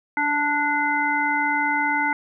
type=harmonic tone with a mistuned harmonic; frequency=293.7 Hz; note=D4; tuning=in tune; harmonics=1 / 3 / 5 / 7; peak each=-29 / -23 / -25 / -24 dBFS; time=0.17-2.13 s; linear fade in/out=2 ms; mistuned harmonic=1; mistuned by=-17 cents; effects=none